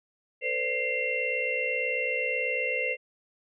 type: tone cluster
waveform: sine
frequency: 449.7 / 508 / 576 / 2101 / 2729 Hz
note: A4 / B4 / D5 / C7 / F7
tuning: +38 / +49 / -34 / +7 / -41 cents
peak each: -38 / -32 / -38 / -30 / -31 dBFS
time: 0.41-2.97 s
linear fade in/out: 50 ms
effects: none